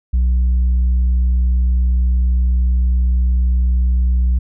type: tone with tanh clipping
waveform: sine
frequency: 61.74 Hz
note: B1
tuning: in tune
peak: -12 dBFS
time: 0.13-4.39 s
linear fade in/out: 10 ms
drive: 2 dB
effects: none